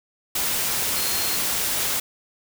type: tone in noise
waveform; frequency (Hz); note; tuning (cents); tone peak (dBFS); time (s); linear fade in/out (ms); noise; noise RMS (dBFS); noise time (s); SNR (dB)
sine; 4234; C8; +20; -31; 0.96-1.36; 5; white; -24; 0.35-2; -10
effects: none